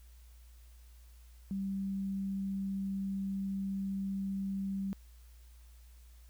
sine tone, 194.8 Hz, G3, 11 cents flat, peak -33 dBFS, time 1.51-4.93 s, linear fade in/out 0 ms, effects added 59 Hz sine -53 dBFS peak until 6.29 s + white hiss -67 dBFS RMS until 6.29 s

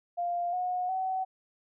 sine tone with pitch steps, 698.5 / 726.1 / 754.7 Hz, F5 / F#5 / F#5, 0 / -33 / +34 cents, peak -28 dBFS, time 0.17-1.25 s, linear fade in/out 20 ms, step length 360 ms, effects none

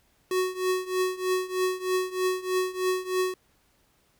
square tone with tremolo, 370 Hz, F#4, in tune, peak -22 dBFS, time 0.31-3.34 s, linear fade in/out 2 ms, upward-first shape triangle, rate 3.2 Hz, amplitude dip 90%, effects pink hiss -66 dBFS RMS until 4.19 s

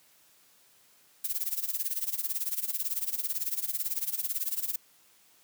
violet noise with tremolo, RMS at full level -29 dBFS, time 1.24-4.76 s, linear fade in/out 5 ms, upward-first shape sine, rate 18 Hz, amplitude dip 85%, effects white hiss -62 dBFS RMS until 5.43 s + high-pass 100 Hz 12 dB/octave

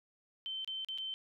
sine tone with dropouts, 3092 Hz, G7, 24 cents flat, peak -37 dBFS, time 0.46-1.14 s, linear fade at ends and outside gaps 0 ms, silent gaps 0.646-0.676 / 0.847-0.886 / 0.977-0.984 s, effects none

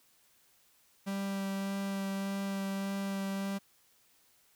45% pulse tone with vibrato, 196 Hz, G3, in tune, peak -33 dBFS, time 1.06-3.59 s, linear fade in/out 20 ms, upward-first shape sine, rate 1.7 Hz, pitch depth 9 cents each way, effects white hiss -67 dBFS RMS until 4.55 s

